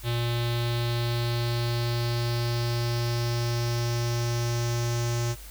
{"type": "tone with low-pass filter sweep", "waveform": "square", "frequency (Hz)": 118.6, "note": "A#2", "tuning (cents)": 30, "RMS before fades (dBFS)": -27, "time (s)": [0.03, 5.36], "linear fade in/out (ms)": 50, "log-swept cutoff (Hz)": [3700, 6500], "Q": 3.9, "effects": ["added 50 Hz sine -42 dBFS peak until 5.5 s", "white hiss -47 dBFS RMS until 5.5 s"]}